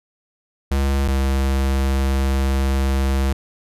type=tone pair in turn; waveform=square; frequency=68.6 / 67.3 Hz; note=C#2 / C2; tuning=-17 / +49 cents; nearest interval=unison; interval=34 cents; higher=first; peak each=-17 dBFS; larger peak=neither; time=0.71-1.08 / 1.08-3.33 s; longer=second; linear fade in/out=5 ms; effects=resampled to 32000 Hz